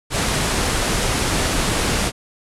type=low-pass noise; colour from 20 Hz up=pink; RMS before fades=-20 dBFS; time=0.1-2.12 s; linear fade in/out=50 ms; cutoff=11000 Hz; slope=48 dB/octave; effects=none